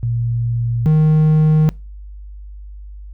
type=tone pair in turn; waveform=sine / triangle; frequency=117.6 / 155.04 Hz; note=A#2 / D#3; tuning=+16 / -6 cents; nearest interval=perfect fourth; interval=478 cents; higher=second; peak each=-16 / -7 dBFS; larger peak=second; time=0.03-0.86 / 0.86-1.69 s; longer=neither; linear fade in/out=0 ms; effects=noise-tail reverb RT60 0.3 s tail -24 dB re dry + added 50 Hz sine -31 dBFS peak until 3.13 s